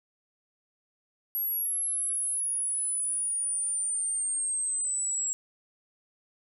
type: linear sweep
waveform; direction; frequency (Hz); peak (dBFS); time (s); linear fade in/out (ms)
sine; down; 11560 to 7600; -27; 1.35-5.33; 0
effects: none